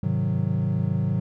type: chord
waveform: triangle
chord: Ab dominant seventh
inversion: none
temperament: equal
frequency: 103.83 / 130.81 / 155.56 / 185 Hz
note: Ab2 / C3 / Eb3 / Gb3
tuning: 0 / 0 / 0 / 0 cents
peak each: -25 dBFS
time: 0.03-1.2 s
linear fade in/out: 5 ms
effects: none